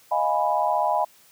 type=chord; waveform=sine; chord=F half-diminished seventh; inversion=third; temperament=equal; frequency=622.3 / 698.5 / 830.6 / 987.8 Hz; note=Eb5 / F5 / Ab5 / Cb6; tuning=0 / 0 / 0 / 0 cents; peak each=-26 / -26 / -24 / -25 dBFS; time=0.11-1.05 s; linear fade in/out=10 ms; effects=white hiss -55 dBFS RMS until 1.31 s + high-pass 100 Hz 12 dB/octave